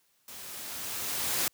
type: noise with level ramp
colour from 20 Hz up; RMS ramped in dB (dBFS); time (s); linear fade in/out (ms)
white; -45 to -28; 0.28-1.48; 2
effects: white hiss -70 dBFS RMS until 1.53 s + high-pass 60 Hz 12 dB/octave